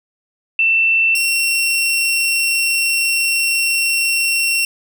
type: tone pair in turn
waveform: sine / sawtooth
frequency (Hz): 2676 / 2726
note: E7 / F7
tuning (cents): +25 / -43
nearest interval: unison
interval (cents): 32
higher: second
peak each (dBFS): -11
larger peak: neither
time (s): 0.59-1.15 / 1.15-4.65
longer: second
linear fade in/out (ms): 2
effects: none